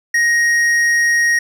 triangle tone with tanh clipping, 1875 Hz, A#6, 10 cents sharp, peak -13 dBFS, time 0.14-1.39 s, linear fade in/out 5 ms, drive 14 dB, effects none

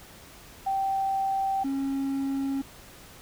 sine / triangle tone pair in turn, 778 / 272.8 Hz, G5 / C#4, -13 / -28 cents, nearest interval octave + tritone, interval 1815 cents, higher first, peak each -24 dBFS, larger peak neither, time 0.66-1.64 / 1.64-2.62 s, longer neither, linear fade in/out 10 ms, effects pink hiss -49 dBFS RMS until 3.21 s

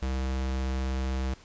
square tone, 65.41 Hz, C2, in tune, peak -28 dBFS, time 0.02-1.34 s, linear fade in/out 5 ms, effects pink hiss -54 dBFS RMS until 1.44 s + resampled to 16000 Hz

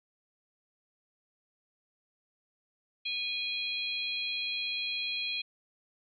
harmonic tone, 823 Hz, G#5, 16 cents flat, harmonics 3 / 4 / 5, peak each -35 / -36 / -37 dBFS, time 3.05-5.42 s, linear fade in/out 10 ms, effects none

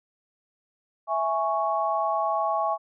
sine chord, C# minor, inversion first, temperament equal, 659.3 / 830.6 / 1108.7 Hz, E5 / G#5 / C#6, 0 / 0 / 0 cents, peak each -27 dBFS, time 1.07-2.78 s, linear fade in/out 50 ms, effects none

